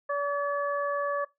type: harmonic tone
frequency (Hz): 572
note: D5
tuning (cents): -46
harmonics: 1 / 2 / 3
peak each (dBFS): -29 / -30 / -35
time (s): 0.09-1.25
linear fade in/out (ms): 10
effects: noise-tail reverb RT60 0.2 s tail -22 dB re dry